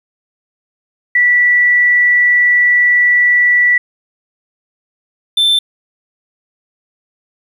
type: tone pair in turn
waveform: sine / triangle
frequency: 1958 / 3547 Hz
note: B6 / A7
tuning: -15 / +13 cents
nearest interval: minor seventh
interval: 1028 cents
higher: second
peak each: -7 dBFS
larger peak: neither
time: 1.15-3.78 / 5.37-5.59 s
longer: first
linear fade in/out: 5 ms
effects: 8-bit